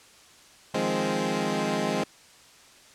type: chord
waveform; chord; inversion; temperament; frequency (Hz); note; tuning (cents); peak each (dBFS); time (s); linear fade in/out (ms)
15% pulse; F minor seventh; third; equal; 155.56 / 174.61 / 207.7 / 261.6; Eb3 / F3 / Ab3 / C4; 0 / 0 / 0 / 0; -27 / -26 / -22 / -24; 0.74-2.04; 5
effects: white hiss -53 dBFS RMS until 2.94 s + low-pass 8000 Hz 12 dB/octave